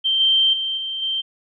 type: tone with level steps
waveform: sine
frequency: 3136 Hz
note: G7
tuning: in tune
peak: -16 / -13 / -21 / -24 / -20 dBFS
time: 0.04-1.22 s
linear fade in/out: 20 ms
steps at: 0.2 / 0.53 / 0.77 / 1.02 s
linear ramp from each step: 5 ms
effects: none